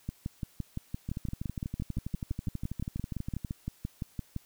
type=two click trains; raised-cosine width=5 ms; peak=-21 / -22 dBFS; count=26 / 30; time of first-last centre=0.09-4.364 / 1.09-3.448 s; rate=5.85 / 12.3 Hz; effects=white hiss -62 dBFS RMS until 4.45 s